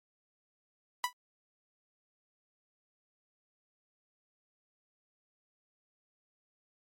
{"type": "tone with exponential decay", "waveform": "sawtooth", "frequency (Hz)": 987, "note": "B5", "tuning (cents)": -1, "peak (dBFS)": -21, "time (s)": [1.04, 1.13], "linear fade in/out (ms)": 1, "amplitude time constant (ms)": 19, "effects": ["MP3 64 kbps"]}